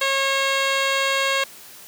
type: tone with low-pass filter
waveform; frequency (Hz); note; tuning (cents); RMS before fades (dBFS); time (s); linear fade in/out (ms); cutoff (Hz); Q
10% pulse; 544; C#5; -33; -21; 0.01-1.44; 5; 5500; 1.7
effects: white hiss -43 dBFS RMS until 1.87 s + high-pass 100 Hz 12 dB/octave